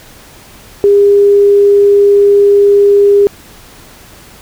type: tone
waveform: sine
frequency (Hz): 404.3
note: G#4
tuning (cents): -46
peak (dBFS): -3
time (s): 0.84-3.27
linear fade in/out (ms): 0
effects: pink hiss -37 dBFS RMS until 4.41 s